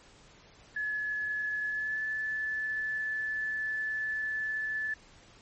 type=tone with pitch glide; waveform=sine; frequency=1706 to 1739.8 Hz; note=G#6 to A6; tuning=+46 to -20 cents; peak=-30 dBFS; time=0.76-4.94 s; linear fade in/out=5 ms; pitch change=+34 cents; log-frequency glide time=1.67-2.01 s; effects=pink hiss -57 dBFS RMS until 5.41 s + MP3 32 kbps